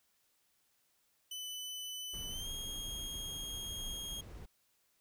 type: tone with pitch glide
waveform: sawtooth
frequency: 3001 to 3254 Hz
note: F#7 to G#7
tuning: +24 to -36 cents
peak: -38 dBFS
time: 1.31-4.21 s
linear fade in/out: 5 ms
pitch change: +140 cents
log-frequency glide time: 2.29-2.49 s
type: noise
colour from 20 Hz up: brown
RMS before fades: -47 dBFS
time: 2.13-4.46 s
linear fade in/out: 10 ms
effects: white hiss -75 dBFS RMS until 5 s